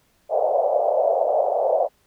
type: band-pass noise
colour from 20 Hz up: white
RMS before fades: -20 dBFS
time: 0.29-1.89 s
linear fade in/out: 50 ms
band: 530 to 690 Hz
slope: 48 dB/octave
effects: pink hiss -63 dBFS RMS until 2.06 s